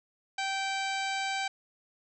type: harmonic tone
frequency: 778 Hz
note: G5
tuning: 13 cents flat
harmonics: 1 / 2 / 3 / 4 / 5 / 6 / 7 / 8 / 9 / 10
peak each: -33 / -37 / -36 / -41 / -42 / -43 / -52 / -48 / -52 / -47 dBFS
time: 0.38-1.48 s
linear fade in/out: 5 ms
effects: none